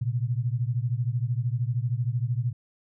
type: beating tone pair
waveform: sine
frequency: 116.54 / 129.54 Hz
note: A#2 / C3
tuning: 0 / -17 cents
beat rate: 13 Hz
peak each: -26 / -28 dBFS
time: 0.01-2.53 s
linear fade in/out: 10 ms
effects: none